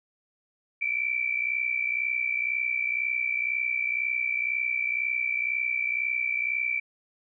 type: tone pair together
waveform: sine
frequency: 2287 / 2349 Hz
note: D7 / D7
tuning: -47 / 0 cents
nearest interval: unison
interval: 47 cents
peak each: -29 / -27 dBFS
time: 0.81-6.8 s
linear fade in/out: 10 ms
effects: none